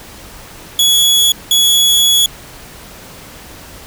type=tone bursts at uneven times; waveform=sawtooth; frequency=3374 Hz; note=G#7; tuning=27 cents sharp; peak=-5 dBFS; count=2; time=0.79-1.32 / 1.51-2.26 s; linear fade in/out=2 ms; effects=pink hiss -35 dBFS RMS until 3.86 s